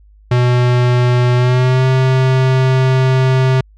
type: tone with pitch glide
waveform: square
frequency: 123.3 to 130.63 Hz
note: B2 to C3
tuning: -2 to -2 cents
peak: -10 dBFS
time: 0.31-3.61 s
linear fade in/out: 5 ms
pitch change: +100 cents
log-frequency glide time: 1.36-1.86 s
effects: added 51 Hz sine -42 dBFS peak until 3.77 s + low-pass 4000 Hz 12 dB/octave